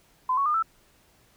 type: tone with pitch steps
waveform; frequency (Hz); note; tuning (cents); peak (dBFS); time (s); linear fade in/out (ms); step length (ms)
sine; 1020 / 1112.3 / 1213 / 1322.8; C6 / C#6 / D#6 / E6; -44 / +6 / -44 / +6; -21; 0.29-0.626; 5; 84
effects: pink hiss -61 dBFS RMS until 1.36 s